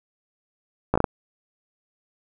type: slowing click train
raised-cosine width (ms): 1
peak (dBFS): -5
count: 5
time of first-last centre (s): 0.94-1.042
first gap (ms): 15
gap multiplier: 1.37
effects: none